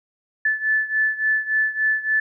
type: beating tone pair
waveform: sine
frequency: 1742 / 1745.5 Hz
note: A6 / A6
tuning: -18 / -14 cents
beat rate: 3.5 Hz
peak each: -20 / -23 dBFS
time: 0.45-2.2 s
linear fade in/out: 5 ms
effects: none